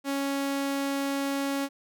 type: tone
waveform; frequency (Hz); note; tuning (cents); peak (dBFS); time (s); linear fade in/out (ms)
sawtooth; 277.2; C#4; 0; -23; 0.04-1.69; 50
effects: none